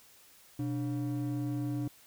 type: ring-modulated tone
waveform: triangle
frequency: 210 Hz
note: G#3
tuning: 19 cents sharp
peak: -26 dBFS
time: 0.59-1.88 s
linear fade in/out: 5 ms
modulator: 84.7 Hz
effects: white hiss -59 dBFS RMS until 2.06 s